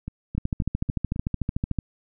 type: two click trains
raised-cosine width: 5 ms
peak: -12 / -19 dBFS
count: 20 / 5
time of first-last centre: 0.38-1.787 / 0.08-1.161 s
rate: 13.5 / 3.7 Hz
effects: none